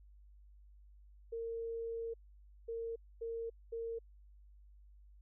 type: tone bursts at uneven times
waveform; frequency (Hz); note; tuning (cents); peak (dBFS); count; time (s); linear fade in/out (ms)
sine; 458.8; A#4; -28; -38; 4; 1.32-2.14 / 2.68-2.96 / 3.21-3.5 / 3.72-3.99; 10
effects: added 50 Hz sine -57 dBFS peak until 5.21 s